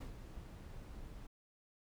brown noise with ADSR envelope, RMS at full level -44 dBFS, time 0-1.27 s, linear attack 12 ms, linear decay 100 ms, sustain -6 dB, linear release 6 ms, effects none

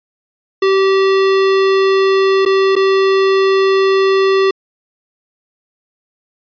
square tone with dropouts, 386.6 Hz, G4, 24 cents flat, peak -10 dBFS, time 0.62-4.51 s, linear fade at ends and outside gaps 5 ms, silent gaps 2.452-2.46 / 2.755-2.763 s, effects resampled to 11025 Hz

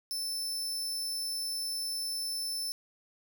sawtooth tone, 5290 Hz, E8, 5 cents sharp, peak -30 dBFS, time 0.11-2.72 s, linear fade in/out 0 ms, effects none

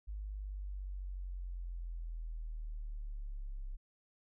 sine linear sweep, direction down, 51.6 to 32.98 Hz, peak -39 dBFS, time 0.07-3.77 s, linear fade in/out 20 ms, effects none

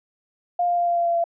sine tone with pitch steps, 704 / 699.9 / 695.9 / 691.9 / 687.9 / 684 / 680 Hz, F5 / F5 / F5 / F5 / F5 / F5 / F5, +14 / +4 / -6 / -16 / -26 / -36 / -46 cents, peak -18 dBFS, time 0.59-1.241 s, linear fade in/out 5 ms, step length 93 ms, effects none

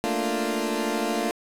20% pulse chord, Bb major seventh, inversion third, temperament equal, 220 / 233.1 / 293.7 / 349.2 Hz, A3 / Bb3 / D4 / F4, 0 / 0 / 0 / 0 cents, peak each -25 dBFS, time 0.04-1.31 s, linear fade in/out 0 ms, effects resampled to 32000 Hz + 7-bit

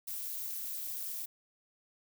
violet noise with amplitude modulation, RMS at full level -35 dBFS, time 0.07-1.26 s, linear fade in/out 10 ms, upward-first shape sine, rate 288 Hz, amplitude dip 100%, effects none

